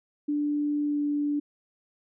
sine tone with pitch glide, 293.7 to 291.8 Hz, D4 to D4, 0 to -11 cents, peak -24 dBFS, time 0.28-1.4 s, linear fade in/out 10 ms, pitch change -11 cents, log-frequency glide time 0.84-1 s, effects none

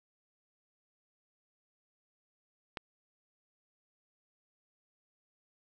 click, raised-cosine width 0.3 ms, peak -21 dBFS, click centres 2.772 s, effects none

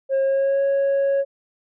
sine tone with pitch glide, 539 to 552.6 Hz, C#5 to C#5, -49 to -6 cents, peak -14 dBFS, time 0.09-1.25 s, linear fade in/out 50 ms, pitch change +43 cents, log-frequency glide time 0.21-0.62 s, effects tanh soft clip ceiling -16 dBFS

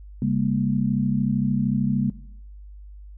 sine tone cluster, 137.7 / 201.8 / 235 Hz, C#3 / G#3 / A#3, -11 / -49 / +14 cents, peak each -24 dBFS, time 0.22-2.1 s, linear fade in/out 2 ms, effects noise-tail reverb RT60 0.7 s tail -17 dB re dry + added 50 Hz sine -39 dBFS peak until 3.17 s

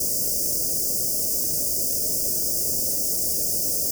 white band-stop noise, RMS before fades -24 dBFS, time 0-3.91 s, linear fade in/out 5 ms, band 660 to 4900 Hz, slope 96 dB/octave, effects none

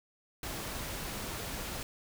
pink noise, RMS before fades -39 dBFS, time 0.43-1.83 s, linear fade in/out 2 ms, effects none

